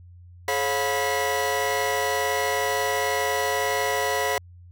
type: tone cluster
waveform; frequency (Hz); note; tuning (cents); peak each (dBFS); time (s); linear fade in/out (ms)
45% pulse; 427.5 / 546 / 712 / 987 / 1952; A4 / C#5 / F5 / B5 / B6; -50 / -26 / +33 / -1 / -21; -29; 0.48-4.38; 2
effects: added 88 Hz sine -44 dBFS peak until 4.71 s